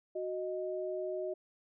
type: tone pair together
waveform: sine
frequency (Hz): 370 / 622.3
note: F#4 / D#5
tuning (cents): 0 / 0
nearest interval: major sixth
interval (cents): 900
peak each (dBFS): -37 / -37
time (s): 0.15-1.34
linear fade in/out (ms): 10
effects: none